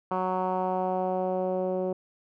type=tone with low-pass filter sweep; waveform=10% pulse; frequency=185.1 Hz; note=F#3; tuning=1 cent sharp; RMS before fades=-28 dBFS; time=0.11-1.93 s; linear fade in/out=5 ms; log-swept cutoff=1100 to 480 Hz; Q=2.3; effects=none